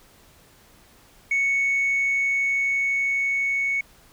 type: tone with level ramp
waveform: sine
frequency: 2217 Hz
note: C#7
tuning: in tune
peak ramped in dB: -17 to -20 dBFS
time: 1.31-3.81 s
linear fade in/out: 5 ms
effects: tanh soft clip ceiling -17 dBFS + pink hiss -54 dBFS RMS until 4.12 s